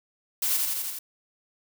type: noise with echo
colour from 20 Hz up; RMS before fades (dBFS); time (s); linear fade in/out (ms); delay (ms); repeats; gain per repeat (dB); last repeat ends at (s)
blue; -26; 0.42-0.57; 5; 84; 5; -2; 0.99
effects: none